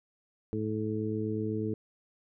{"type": "harmonic tone", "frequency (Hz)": 108.1, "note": "A2", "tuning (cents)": -30, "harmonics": [1, 2, 3, 4], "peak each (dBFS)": [-35, -35, -35, -35], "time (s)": [0.53, 1.74], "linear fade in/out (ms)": 0, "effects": []}